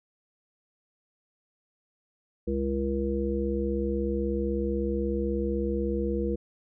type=harmonic tone; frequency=68.1 Hz; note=C#2; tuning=30 cents flat; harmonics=1 / 3 / 5 / 7; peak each=-31 / -31 / -31 / -31 dBFS; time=2.47-6.36 s; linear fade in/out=10 ms; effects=none